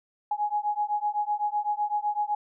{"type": "beating tone pair", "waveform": "sine", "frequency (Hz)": [830.6, 838.5], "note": ["G#5", "G#5"], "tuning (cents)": [0, 16], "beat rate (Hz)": 7.9, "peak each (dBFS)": -28, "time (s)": [0.31, 2.35], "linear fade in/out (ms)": 5, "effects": []}